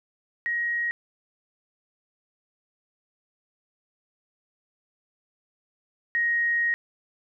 sine tone pair in turn, 1889 / 1878.1 Hz, A#6 / A#6, +22 / +12 cents, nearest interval unison, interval 10 cents, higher first, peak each -24 / -21 dBFS, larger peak second, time 0.46-0.91 / 6.15-6.74 s, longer second, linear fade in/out 0 ms, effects none

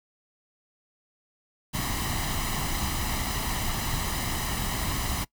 pink noise with comb filter, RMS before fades -29 dBFS, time 1.73-5.25 s, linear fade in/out 20 ms, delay 1 ms, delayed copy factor +0.6, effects noise-tail reverb RT60 0.1 s tail -22 dB re dry

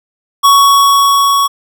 square tone with level ramp, 1117 Hz, C#6, 13 cents sharp, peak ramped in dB -4 to -9 dBFS, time 0.43-1.48 s, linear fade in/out 20 ms, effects none

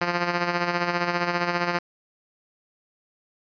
5% pulse tone with tremolo, 174.61 Hz, F3, in tune, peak -9 dBFS, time 0.01-1.79 s, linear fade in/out 5 ms, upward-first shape sine, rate 15 Hz, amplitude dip 55%, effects resampled to 11025 Hz + 8-bit

